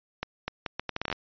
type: accelerating click train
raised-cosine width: 0.3 ms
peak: -14 dBFS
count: 12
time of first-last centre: 0.23-1.127 s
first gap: 250 ms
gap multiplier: 0.73
effects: resampled to 11025 Hz